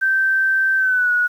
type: tone with pitch glide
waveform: sine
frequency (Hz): 1556 to 1460.2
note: G6 to F#6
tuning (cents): -13 to -23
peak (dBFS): -14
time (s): 0.01-1.28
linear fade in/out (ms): 20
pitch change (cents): -110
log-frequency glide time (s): 0.77-1.11
effects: 8-bit